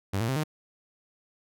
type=tone with pitch steps; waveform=sawtooth; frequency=98.1 / 114 / 132.47 / 153.94 Hz; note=G2 / A#2 / C3 / D#3; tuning=+2 / -38 / +22 / -18 cents; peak=-22 dBFS; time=0.13-0.438 s; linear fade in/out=10 ms; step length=77 ms; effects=none